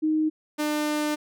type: tone pair in turn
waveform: sine / sawtooth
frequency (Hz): 311.1 / 300.1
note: D#4 / D4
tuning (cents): 0 / +38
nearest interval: minor second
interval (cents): 62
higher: first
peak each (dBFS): -20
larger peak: neither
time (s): 0.02-0.3 / 0.58-1.16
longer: second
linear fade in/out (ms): 20
effects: none